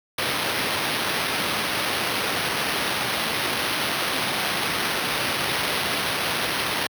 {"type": "noise with sample-and-hold", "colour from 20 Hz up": "white", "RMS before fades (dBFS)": -25, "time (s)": [0.18, 6.87], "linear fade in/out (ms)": 5, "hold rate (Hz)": 7350, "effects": ["high-pass 100 Hz 12 dB/octave"]}